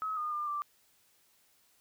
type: tone with pitch steps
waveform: sine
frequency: 1280 / 1221 / 1199 / 1175 Hz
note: D#6 / D#6 / D6 / D6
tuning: +49 / -33 / +36 / +1 cents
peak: -32 dBFS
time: 0.02-0.62 s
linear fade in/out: 0 ms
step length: 150 ms
effects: white hiss -68 dBFS RMS until 1.8 s